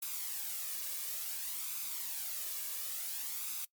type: noise with flanger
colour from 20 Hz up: blue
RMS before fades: -39 dBFS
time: 0.02-3.65 s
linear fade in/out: 5 ms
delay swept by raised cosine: 0.8 to 1.78 ms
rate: 0.57 Hz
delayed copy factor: +0.5
effects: noise-tail reverb RT60 0.1 s tail -21 dB re dry + MP3 96 kbps